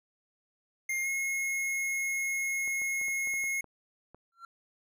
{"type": "tone with pitch glide", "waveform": "square", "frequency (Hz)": [2122, 2164], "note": ["C7", "C#7"], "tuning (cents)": [24, -42], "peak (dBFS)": -30, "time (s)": [0.89, 3.61], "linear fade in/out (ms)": 5, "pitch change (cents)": 34, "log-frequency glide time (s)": [1.02, 1.07]}
{"type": "clicks", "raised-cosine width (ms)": 1, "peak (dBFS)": -37, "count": 9, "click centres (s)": [2.677, 2.818, 3.014, 3.083, 3.273, 3.339, 3.44, 3.643, 4.146]}
{"type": "tone with exponential growth", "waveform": "triangle", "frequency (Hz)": 1364, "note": "F6", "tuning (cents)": -41, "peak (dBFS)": -38, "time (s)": [4.32, 4.45], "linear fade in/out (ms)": 2, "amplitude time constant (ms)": 27}
{"effects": []}